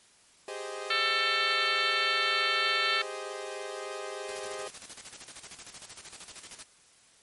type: chord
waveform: sawtooth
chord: Ab major seventh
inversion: third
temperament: equal with one note detuned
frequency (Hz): 392 / 415.3 / 520.2 / 622.3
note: G4 / Ab4 / C5 / Eb5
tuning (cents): 0 / 0 / -10 / 0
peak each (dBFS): -38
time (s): 0.48-4.68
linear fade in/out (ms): 2
type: harmonic tone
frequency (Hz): 445.2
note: A4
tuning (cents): +20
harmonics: 3 / 4 / 5 / 6 / 7 / 8 / 9 / 10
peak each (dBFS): -31 / -32 / -33 / -34 / -34 / -35 / -36 / -36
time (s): 0.9-3.02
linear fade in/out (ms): 5
type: noise with tremolo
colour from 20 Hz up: white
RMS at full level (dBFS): -43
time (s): 4.28-6.64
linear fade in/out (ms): 10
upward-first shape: square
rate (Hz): 13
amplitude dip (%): 65
effects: white hiss -60 dBFS RMS until 7.22 s + MP3 48 kbps